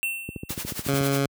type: tone with exponential decay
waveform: square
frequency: 2700 Hz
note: E7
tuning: 41 cents sharp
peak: -23 dBFS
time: 0.03-0.68 s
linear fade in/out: 0 ms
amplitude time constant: 140 ms
type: click train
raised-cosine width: 3 ms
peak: -19 dBFS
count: 11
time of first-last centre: 0.29-1.009 s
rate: 13.9 Hz
type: noise with tremolo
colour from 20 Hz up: white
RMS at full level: -31 dBFS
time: 0.49-1.21 s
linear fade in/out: 5 ms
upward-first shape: sine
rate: 11 Hz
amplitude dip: 80%
type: tone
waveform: 15% pulse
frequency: 138.59 Hz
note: C#3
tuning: in tune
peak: -15 dBFS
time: 0.88-1.26 s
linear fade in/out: 5 ms
effects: high-pass 60 Hz 12 dB/octave